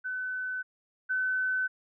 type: tone pair in turn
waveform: sine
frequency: 1510 / 1515.4 Hz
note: F#6 / F#6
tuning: +35 / +41 cents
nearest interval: unison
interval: 6 cents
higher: second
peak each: -31 / -26 dBFS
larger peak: second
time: 0.04-0.63 / 1.09-1.68 s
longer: neither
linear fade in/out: 20 ms
effects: none